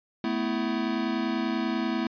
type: chord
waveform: square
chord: A suspended second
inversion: none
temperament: equal with one note detuned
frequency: 220 / 250.2 / 329.6 Hz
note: A3 / B3 / E4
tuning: 0 / +23 / 0 cents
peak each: -31 dBFS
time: 0.24-2.07 s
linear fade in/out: 2 ms
effects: resampled to 11025 Hz